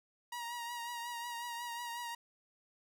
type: tone with vibrato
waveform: sawtooth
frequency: 949 Hz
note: A#5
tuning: 31 cents sharp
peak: -36 dBFS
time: 0.32-2.15 s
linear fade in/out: 5 ms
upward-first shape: triangle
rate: 5.5 Hz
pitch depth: 40 cents each way
effects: none